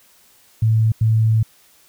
sine tone bursts at uneven times, 110.9 Hz, A2, 14 cents sharp, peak -12 dBFS, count 2, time 0.62-0.92 / 1.01-1.43 s, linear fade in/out 5 ms, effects white hiss -53 dBFS RMS until 1.88 s

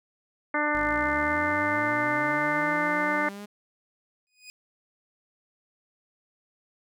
harmonic tone, 297.6 Hz, D4, 23 cents sharp, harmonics 1 / 2 / 3 / 4 / 5 / 6 / 7, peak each -31 / -31 / -31 / -31 / -31 / -31 / -31 dBFS, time 0.54-3.29 s, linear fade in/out 5 ms
sawtooth linear sweep, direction up, 46 to 207.7 Hz, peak -34 dBFS, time 0.74-3.46 s, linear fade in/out 10 ms
20% pulse tone with exponential growth, 2489 Hz, D#7, in tune, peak -35 dBFS, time 4.27-4.5 s, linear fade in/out 0 ms, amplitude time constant 49 ms
effects none

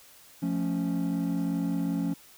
triangle chord, F augmented, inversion none, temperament equal, 174.61 / 220 / 277.2 Hz, F3 / A3 / C#4, 0 / 0 / 0 cents, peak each -27 / -31 / -27 dBFS, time 0.42-2.14 s, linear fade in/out 10 ms, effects tanh soft clip ceiling -18 dBFS + white hiss -54 dBFS RMS until 2.37 s

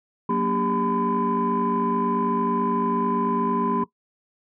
sine tone cluster, 185.4 / 234.4 / 288.1 / 398.2 / 1010 Hz, F#3 / A#3 / D4 / G4 / B5, +4 / +10 / -33 / +27 / +39 cents, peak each -27 / -24 / -31 / -27 / -24 dBFS, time 0.29-3.84 s, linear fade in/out 5 ms, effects noise-tail reverb RT60 0.1 s tail -17 dB re dry + tanh soft clip ceiling -14 dBFS

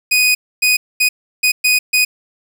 sawtooth tone bursts at uneven times, 2489 Hz, D#7, in tune, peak -7 dBFS, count 6, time 0.11-0.35 / 0.62-0.77 / 1-1.09 / 1.43-1.52 / 1.64-1.79 / 1.93-2.05 s, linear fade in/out 10 ms, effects 7-bit

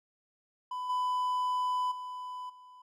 triangle tone with level steps, 1000 Hz, B5, 21 cents sharp, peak -32 / -26 / -36 / -49 dBFS, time 0.71-2.82 s, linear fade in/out 5 ms, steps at 0.89 / 1.91 / 2.49 s, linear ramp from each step 10 ms, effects none

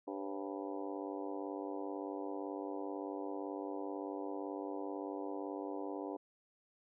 harmonic tone with a mistuned harmonic, 98 Hz, G2, in tune, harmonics 3 / 4 / 5 / 6 / 7 / 8 / 9 / 10, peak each -43 / -45 / -47 / -49 / -50 / -51 / -52 / -53 dBFS, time 0.07-6.17 s, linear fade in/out 10 ms, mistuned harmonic 6, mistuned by -100 cents, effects none

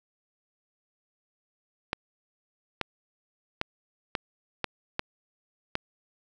clicks, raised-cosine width 0.3 ms, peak -11 dBFS, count 7, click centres 1.931 / 2.813 / 3.614 / 4.152 / 4.643 / 4.994 / 5.754 s, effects none

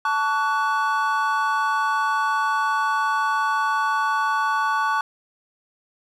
triangle chord, F# minor, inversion first, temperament equal with one note detuned, 880 / 1131.4 / 1480 Hz, A5 / C#6 / F#6, 0 / +35 / 0 cents, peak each -22 / -21 / -23 dBFS, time 0.05-5.01 s, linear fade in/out 2 ms, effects none

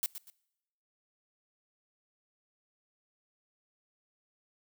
blue noise with echo, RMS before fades -31 dBFS, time 0.03-0.06 s, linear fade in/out 0 ms, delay 120 ms, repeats 2, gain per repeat -11 dB, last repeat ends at 0.3 s, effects noise-tail reverb RT60 0.9 s tail -24 dB re dry

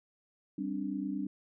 sine chord, G suspended fourth, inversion none, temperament equal with one note detuned, 196 / 264.7 / 293.7 Hz, G3 / C4 / D4, 0 / +20 / 0 cents, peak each -37 / -38 / -36 dBFS, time 0.58-1.27 s, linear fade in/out 5 ms, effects none

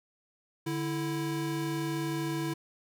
square tone pair together, 146.83 / 329.6 Hz, D3 / E4, 0 / 0 cents, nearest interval octave + major second, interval 1400 cents, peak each -35 / -33 dBFS, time 0.66-2.54 s, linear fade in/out 10 ms, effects none

